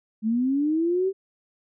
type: linear sweep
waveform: sine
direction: up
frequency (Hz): 211.7 to 392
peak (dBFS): -20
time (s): 0.22-1.13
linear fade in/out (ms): 50
effects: none